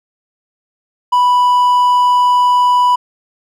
triangle tone, 987 Hz, B5, 1 cent flat, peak -6 dBFS, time 1.12-2.96 s, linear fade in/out 10 ms, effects none

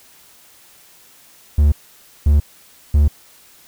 triangle tone bursts, 73.42 Hz, D2, in tune, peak -7 dBFS, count 3, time 1.58-3.08 s, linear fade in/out 5 ms, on 140 ms, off 540 ms, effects white hiss -48 dBFS RMS until 3.67 s

